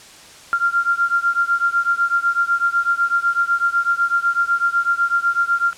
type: beating tone pair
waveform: sine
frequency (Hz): 1385 / 1393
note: F6 / F6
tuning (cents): -15 / -5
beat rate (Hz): 8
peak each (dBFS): -18 / -19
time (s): 0.53-5.73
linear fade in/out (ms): 0
effects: white hiss -42 dBFS RMS until 5.77 s + low-pass 8000 Hz 12 dB/octave